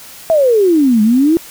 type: exponential two-way sweep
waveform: sine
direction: down then up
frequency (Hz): 670 to 207.7 to 342.5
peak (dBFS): -7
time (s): 0.3-1.37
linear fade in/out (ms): 0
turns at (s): 1.02
effects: white hiss -35 dBFS RMS until 1.5 s